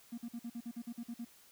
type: tone bursts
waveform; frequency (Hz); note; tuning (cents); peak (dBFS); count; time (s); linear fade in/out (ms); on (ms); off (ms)
triangle; 235.3; A#3; +16; -36; 11; 0.12-1.249; 10; 59; 48
effects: tanh soft clip ceiling -35 dBFS + white hiss -62 dBFS RMS until 1.51 s